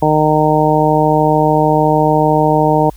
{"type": "harmonic tone", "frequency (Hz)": 153.5, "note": "D#3", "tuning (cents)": -23, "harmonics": [1, 2, 3, 4, 5, 6], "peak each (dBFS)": [-16, -16, -16, -16, -16, -16], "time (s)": [0.02, 2.9], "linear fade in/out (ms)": 5, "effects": ["added 50 Hz sine -34 dBFS peak until 2.96 s", "white hiss -48 dBFS RMS until 2.96 s"]}